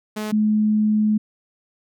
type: tone pair in turn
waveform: sawtooth / sine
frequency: 213.4 / 213.4 Hz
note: G#3 / G#3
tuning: +47 / +47 cents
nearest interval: unison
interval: 0 cents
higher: neither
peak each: -21 / -15 dBFS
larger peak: second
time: 0.16-0.32 / 0.32-1.18 s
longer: second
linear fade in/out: 10 ms
effects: none